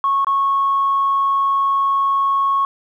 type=tone with dropouts; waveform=sine; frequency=1100 Hz; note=C#6; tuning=14 cents flat; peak=-13 dBFS; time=0.04-2.65 s; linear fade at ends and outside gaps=1 ms; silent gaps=0.246-0.269 s; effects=tanh soft clip ceiling -9 dBFS + 9-bit